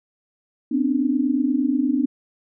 sine tone cluster, 249.2 / 269.4 / 297.9 Hz, B3 / C#4 / D4, +16 / -49 / +25 cents, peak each -22 dBFS, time 0.71-2.06 s, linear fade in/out 10 ms, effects none

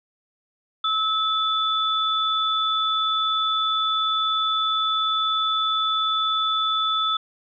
sine tone pair together, 1300 / 3479 Hz, E6 / A7, -24 / -20 cents, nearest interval octave + perfect fourth, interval 1704 cents, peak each -22 / -23 dBFS, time 0.84-7.17 s, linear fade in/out 5 ms, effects none

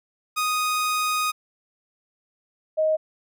sawtooth / sine tone pair in turn, 1244.5 / 626.4 Hz, D#6 / D#5, 0 / +11 cents, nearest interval octave, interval 1189 cents, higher first, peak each -18 dBFS, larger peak neither, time 0.36-1.32 / 2.77-2.97 s, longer first, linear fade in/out 20 ms, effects none

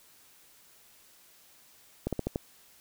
slowing click train, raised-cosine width 2 ms, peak -16 dBFS, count 5, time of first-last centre 2.07-2.359 s, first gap 57 ms, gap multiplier 1.16, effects white hiss -59 dBFS RMS until 2.8 s

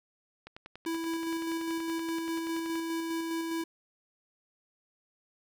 click train, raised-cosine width 0.3 ms, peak -29 dBFS, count 25, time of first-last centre 0.47-2.756 s, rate 10.5 Hz
square tone with tremolo, 329.4 Hz, E4, 1 cent flat, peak -31 dBFS, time 0.86-3.64 s, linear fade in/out 5 ms, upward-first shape square, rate 4.9 Hz, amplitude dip 25%
effects none

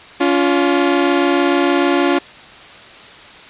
sawtooth tone pair together, 283.4 / 350 Hz, C#4 / F4, +38 / +4 cents, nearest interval major third, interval 366 cents, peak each -11 dBFS, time 0.2-2.19 s, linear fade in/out 10 ms, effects white hiss -38 dBFS RMS until 3.49 s + resampled to 8000 Hz

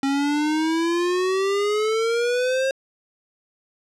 square exponential sweep, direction up, 271.3 to 539 Hz, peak -20 dBFS, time 0.03-2.71 s, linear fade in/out 2 ms, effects low-pass 7000 Hz 12 dB/octave

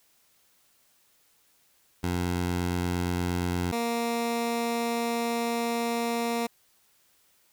15% pulse tone pair in turn, 88.6 / 234 Hz, F2 / A#3, +25 / +7 cents, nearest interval octave + perfect fourth, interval 1682 cents, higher second, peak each -20 dBFS, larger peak neither, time 2.03-3.72 / 3.72-6.47 s, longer second, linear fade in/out 10 ms, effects white hiss -65 dBFS RMS until 7.52 s

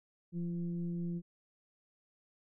sine tone with frequency modulation, 172.4 Hz, F3, 22 cents flat, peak -34 dBFS, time 0.32-1.22 s, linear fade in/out 50 ms, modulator 170 Hz, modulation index 0.52, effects none

